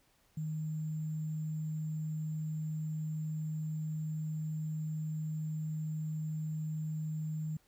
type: tone with sample-and-hold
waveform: sine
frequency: 155.56 Hz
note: D#3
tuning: in tune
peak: -34 dBFS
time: 0.37-7.57 s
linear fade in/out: 5 ms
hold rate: 7350 Hz
effects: pink hiss -70 dBFS RMS until 7.67 s